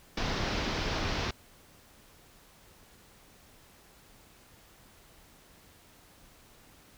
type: low-pass noise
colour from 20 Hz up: pink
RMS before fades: -32 dBFS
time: 0.17-1.31 s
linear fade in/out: 5 ms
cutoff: 5700 Hz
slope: 48 dB/octave
effects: pink hiss -58 dBFS RMS until 6.97 s